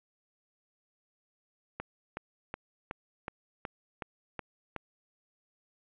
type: click train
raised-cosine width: 0.5 ms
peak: -21 dBFS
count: 9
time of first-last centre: 1.8-4.763 s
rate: 2.7 Hz
effects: resampled to 8000 Hz + 9-bit